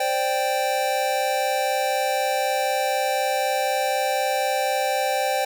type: chord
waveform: square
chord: C suspended second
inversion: none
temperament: equal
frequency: 523.3 / 587.3 / 784 Hz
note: C5 / D5 / G5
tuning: 0 / 0 / 0 cents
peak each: -27 / -28 / -24 dBFS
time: 0-5.45 s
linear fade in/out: 5 ms
effects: none